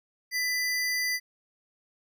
square tone pair together, 1995 / 4745 Hz, B6 / D8, +17 / +17 cents, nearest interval octave + minor third, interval 1500 cents, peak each -28 / -33 dBFS, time 0.31-1.2 s, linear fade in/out 50 ms, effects none

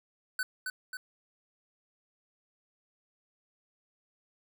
square tone with echo, 1507 Hz, F#6, 31 cents sharp, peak -30 dBFS, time 0.39-0.43 s, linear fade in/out 2 ms, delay 270 ms, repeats 2, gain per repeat -4 dB, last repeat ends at 0.97 s, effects none

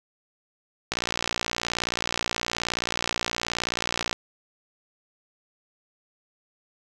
click train, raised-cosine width 0.2 ms, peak -8 dBFS, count 190, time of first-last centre 0.92-4.129 s, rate 58.9 Hz, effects none

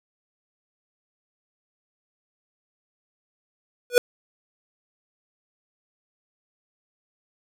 square tone with exponential growth, 488.5 Hz, B4, 19 cents flat, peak -9 dBFS, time 3.9-3.98 s, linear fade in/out 1 ms, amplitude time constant 17 ms, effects none

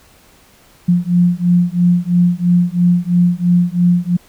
sine beating tone pair, 174.61 / 177.61 Hz, F3 / F3, 0 / +29 cents, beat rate 3 Hz, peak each -13 dBFS, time 0.88-4.17 s, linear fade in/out 10 ms, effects pink hiss -48 dBFS RMS until 4.28 s

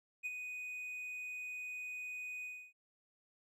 triangle tone with ADSR envelope, 2489 Hz, D#7, in tune, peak -34 dBFS, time 0.23-2.73 s, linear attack 29 ms, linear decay 32 ms, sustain -6 dB, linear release 290 ms, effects none

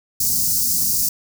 white band-stop noise, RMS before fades -19 dBFS, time 0.2-1.09 s, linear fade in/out 5 ms, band 260 to 4800 Hz, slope 48 dB/octave, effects none

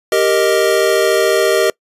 square chord, Eb major, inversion first, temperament equal, 392 / 466.2 / 622.3 Hz, G4 / Bb4 / Eb5, 0 / 0 / 0 cents, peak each -16 dBFS, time 0.12-1.7 s, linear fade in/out 2 ms, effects noise-tail reverb RT60 0.1 s tail -25 dB re dry + resampled to 32000 Hz

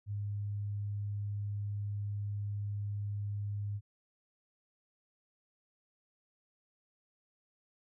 sine tone, 102.4 Hz, G#2, 24 cents flat, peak -34 dBFS, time 0.06-3.81 s, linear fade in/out 50 ms, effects none

